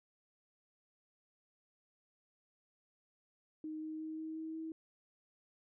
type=tone with pitch steps; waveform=sine; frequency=311.1 / 313.1 / 315.1 / 317.1 / 319.1 / 321.1 Hz; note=D#4 / D#4 / D#4 / D#4 / D#4 / E4; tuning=0 / +11 / +22 / +33 / +44 / -45 cents; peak=-40 dBFS; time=3.64-4.72 s; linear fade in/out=2 ms; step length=180 ms; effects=none